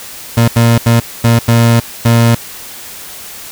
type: tone bursts at uneven times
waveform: 30% pulse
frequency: 116.54 Hz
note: A#2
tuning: in tune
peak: -3 dBFS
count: 6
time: 0.37-0.48 / 0.56-0.78 / 0.86-1 / 1.24-1.39 / 1.48-1.8 / 2.05-2.35 s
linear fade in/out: 5 ms
effects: white hiss -29 dBFS RMS until 3.51 s